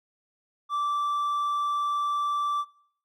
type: tone with hard clipping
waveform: sine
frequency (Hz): 1167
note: D6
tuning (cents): -11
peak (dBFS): -26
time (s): 0.69-2.65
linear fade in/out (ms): 50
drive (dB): 3
effects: noise-tail reverb RT60 0.6 s tail -19 dB re dry + Opus 48 kbps